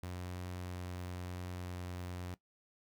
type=tone; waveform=sawtooth; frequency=89.9 Hz; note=F#2; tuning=49 cents flat; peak=-37 dBFS; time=0.03-2.34 s; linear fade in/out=0 ms; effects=noise-tail reverb RT60 0.1 s tail -18 dB re dry